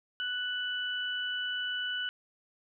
sine tone pair together, 1484.9 / 2973 Hz, F#6 / F#7, +6 / +8 cents, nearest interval octave, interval 1202 cents, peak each -34 / -34 dBFS, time 0.2-2.09 s, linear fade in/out 0 ms, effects none

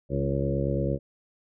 harmonic tone with a mistuned harmonic, 69 Hz, C#2, 7 cents flat, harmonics 1 / 2 / 3 / 4 / 5 / 6 / 7 / 8, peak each -32 / -28 / -33 / -36 / -33 / -37 / -34 / -32 dBFS, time 0.09-0.99 s, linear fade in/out 50 ms, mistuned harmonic 4, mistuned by +22 cents, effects none

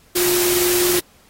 sine tone in noise, 355.2 Hz, F4, 29 cents sharp, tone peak -18 dBFS, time 0.15-1 s, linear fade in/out 10 ms, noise white, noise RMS -20 dBFS, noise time 0.15-1 s, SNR -1 dB, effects pink hiss -53 dBFS RMS until 1.29 s + AAC 48 kbps

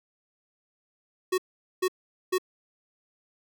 square tone bursts, 370 Hz, F#4, in tune, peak -23 dBFS, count 3, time 1.32-2.383 s, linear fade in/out 10 ms, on 61 ms, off 440 ms, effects none

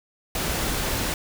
pink noise, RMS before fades -26 dBFS, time 0.35-1.14 s, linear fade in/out 2 ms, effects none

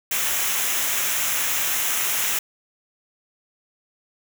white noise with comb filter, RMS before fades -23 dBFS, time 0.11-2.39 s, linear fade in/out 5 ms, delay 0.22 ms, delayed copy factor -0.6, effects none

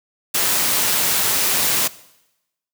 white noise with amplitude modulation, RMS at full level -17 dBFS, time 0.34-1.88 s, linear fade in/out 10 ms, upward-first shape sine, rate 187 Hz, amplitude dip 30%, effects noise-tail reverb RT60 0.9 s tail -19 dB re dry + high-pass 100 Hz 12 dB/octave

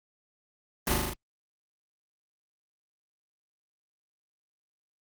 pink noise with echo, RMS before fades -27 dBFS, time 0.87-0.94 s, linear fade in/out 2 ms, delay 39 ms, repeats 5, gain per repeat -2 dB, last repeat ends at 1.135 s, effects Opus 32 kbps

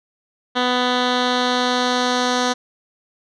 10% pulse tone with low-pass filter sweep, 248.8 Hz, B3, 13 cents sharp, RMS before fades -19 dBFS, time 0.55-2.54 s, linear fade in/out 20 ms, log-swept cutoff 3400 to 5300 Hz, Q 2.2, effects none

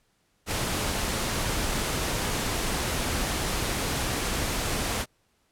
pink noise, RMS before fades -28 dBFS, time 0.46-5.06 s, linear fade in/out 50 ms, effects pink hiss -69 dBFS RMS until 5.51 s + low-pass 12000 Hz 12 dB/octave

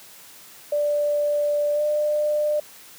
sine tone with pitch glide, 587.3 to 598.3 Hz, D5 to D5, 0 to +32 cents, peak -19 dBFS, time 0.72-2.6 s, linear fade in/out 5 ms, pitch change +32 cents, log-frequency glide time 1.74-1.82 s, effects white hiss -46 dBFS RMS until 2.98 s + high-pass 100 Hz 12 dB/octave

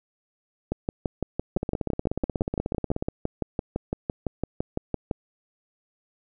two click trains, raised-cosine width 2 ms, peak -12 / -13 dBFS, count 27 / 25, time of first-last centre 0.72-5.112 / 1.57-3.025 s, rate 5.92 / 16.5 Hz, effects none

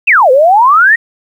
sine exponential two-way sweep, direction down then up, 2799 to 493.9 to 1922 Hz, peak -3 dBFS, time 0.07-0.96 s, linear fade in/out 10 ms, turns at 0.31 s, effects 7-bit

